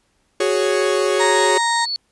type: chord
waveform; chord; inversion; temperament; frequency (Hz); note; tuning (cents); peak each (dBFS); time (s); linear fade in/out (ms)
45% pulse; F# suspended second; none; equal; 370 / 415.3 / 554.4; F#4 / G#4 / C#5; 0 / 0 / 0; -20 / -20 / -21; 0.4-1.58; 5
type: tone with exponential growth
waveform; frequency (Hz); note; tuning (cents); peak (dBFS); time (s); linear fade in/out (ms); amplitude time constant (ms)
sine; 4433; C#8; -1; -19; 0.94-1.96; 0; 220
type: harmonic tone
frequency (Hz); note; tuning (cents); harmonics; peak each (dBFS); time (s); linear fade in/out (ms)
932.3; A#5; 0; 1 / 2 / 4 / 5 / 6 / 7 / 8 / 9; -18 / -22 / -26 / -37 / -36 / -36 / -30 / -30; 1.19-1.86; 20
effects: pink hiss -64 dBFS RMS until 2.11 s + resampled to 24000 Hz